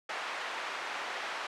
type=band-pass noise; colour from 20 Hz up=white; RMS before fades=-38 dBFS; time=0.09-1.47 s; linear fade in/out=5 ms; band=640 to 1900 Hz; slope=12 dB/octave; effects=low-pass 9000 Hz 12 dB/octave